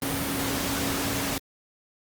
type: tone in noise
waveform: sine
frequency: 275.6 Hz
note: C#4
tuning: 10 cents flat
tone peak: -32 dBFS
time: 0.02-1.38 s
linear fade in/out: 2 ms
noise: pink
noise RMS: -28 dBFS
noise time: 0.02-1.38 s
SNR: -7 dB
effects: high-pass 80 Hz 12 dB/octave + Opus 32 kbps